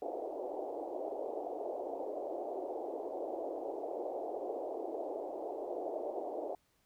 white band-pass noise, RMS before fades -40 dBFS, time 0.02-6.55 s, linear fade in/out 2 ms, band 320 to 740 Hz, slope 48 dB/octave, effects pink hiss -74 dBFS RMS until 6.85 s

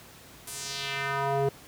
square tone with band-pass filter sweep, 138.59 Hz, C#3, in tune, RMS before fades -30 dBFS, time 0.47-1.49 s, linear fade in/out 5 ms, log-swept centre 11000 to 440 Hz, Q 1.7, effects pink hiss -50 dBFS RMS until 1.67 s + high-pass 60 Hz 12 dB/octave

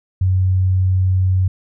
sine tone, 93.2 Hz, F#2, 13 cents sharp, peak -12 dBFS, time 0.21-1.48 s, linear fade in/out 5 ms, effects none

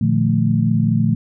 sine chord, Bb major seventh, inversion none, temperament equal with one note detuned, 116.54 / 150.53 / 174.61 / 220 Hz, Bb2 / D3 / F3 / A3, 0 / +43 / 0 / 0 cents, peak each -18 / -20 / -20 / -18 dBFS, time 0.01-1.15 s, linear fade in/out 5 ms, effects none

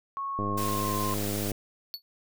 sine tone with pitch glide, 1100 to 1049.1 Hz, C#6 to C6, -14 to +4 cents, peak -30 dBFS, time 0.17-1.14 s, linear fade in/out 0 ms, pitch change -82 cents, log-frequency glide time 0.36-0.97 s
click train, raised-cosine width 2 ms, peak -20 dBFS, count 116, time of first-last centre 0.39-1.517 s, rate 102 Hz
white noise, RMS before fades -36 dBFS, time 0.57-1.52 s, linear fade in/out 10 ms
square tone with exponential decay, 4435 Hz, C#8, in tune, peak -30 dBFS, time 1.94-2.02 s, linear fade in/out 0 ms, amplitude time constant 16 ms
effects none

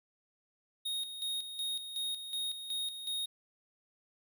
square tone with tremolo, 3729 Hz, A#7, in tune, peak -34 dBFS, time 0.85-3.26 s, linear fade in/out 10 ms, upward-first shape square, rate 2.7 Hz, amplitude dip 60%, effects none

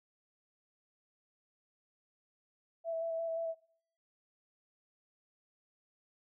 sine tone with vibrato, 659.3 Hz, E5, in tune, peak -33 dBFS, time 2.84-3.55 s, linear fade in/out 50 ms, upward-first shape square, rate 5.7 Hz, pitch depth 13 cents each way, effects noise-tail reverb RT60 0.7 s tail -26 dB re dry

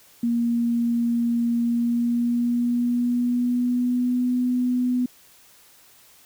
sine tone with pitch glide, 235.5 to 248.8 Hz, A#3 to B3, +18 to +13 cents, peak -19 dBFS, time 0.23-5.06 s, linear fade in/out 5 ms, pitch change +95 cents, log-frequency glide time 1.62-4.32 s, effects white hiss -53 dBFS RMS until 6.25 s

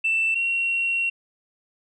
sine tone pair in turn, 2667 / 2737 Hz, E7 / F7, +20 / -36 cents, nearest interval unison, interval 44 cents, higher second, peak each -18 / -20 dBFS, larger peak first, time 0.04-0.35 / 0.35-1.1 s, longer second, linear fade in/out 10 ms, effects tanh soft clip ceiling -15 dBFS

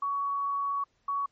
sine tone pair in turn, 1123 / 1123 Hz, C#6 / C#6, +22 / +22 cents, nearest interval unison, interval 0 cents, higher neither, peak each -27 dBFS, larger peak neither, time 0.02-0.84 / 1.08-1.26 s, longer first, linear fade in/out 5 ms, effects pink hiss -72 dBFS RMS until 1.31 s + MP3 32 kbps

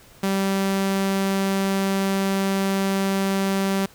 sawtooth tone, 194.5 Hz, G3, 13 cents flat, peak -16 dBFS, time 0.23-3.86 s, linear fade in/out 5 ms, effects pink hiss -50 dBFS RMS until 3.94 s

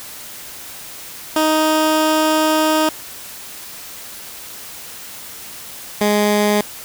15% pulse tone pair in turn, 312 / 208 Hz, D#4 / G#3, +5 / +3 cents, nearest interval perfect fifth, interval 702 cents, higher first, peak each -7 dBFS, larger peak neither, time 1.36-2.89 / 6.01-6.61 s, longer first, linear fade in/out 2 ms, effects white hiss -34 dBFS RMS until 6.84 s

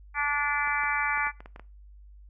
harmonic tone, 290.3 Hz, D4, 20 cents flat, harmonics 3 / 4 / 5 / 6 / 7 / 8, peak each -32 / -32 / -32 / -32 / -32 / -32 dBFS, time 0.14-1.32 s, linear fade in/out 50 ms
clicks, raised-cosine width 0.5 ms, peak -29 dBFS, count 8, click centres 0.674 / 0.836 / 1.175 / 1.269 / 1.405 / 1.459 / 1.561 / 1.596 s
effects noise-tail reverb RT60 0.3 s tail -19 dB re dry + added 50 Hz sine -47 dBFS peak until 2.29 s

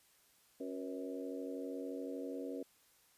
harmonic tone with a mistuned harmonic, 91.8 Hz, F#2, 13 cents flat, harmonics 3 / 4 / 5 / 6 / 7, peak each -43 / -48 / -45 / -50 / -53 dBFS, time 0.6-2.63 s, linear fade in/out 5 ms, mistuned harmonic 5, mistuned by +68 cents, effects white hiss -69 dBFS RMS until 3.17 s + resampled to 32000 Hz

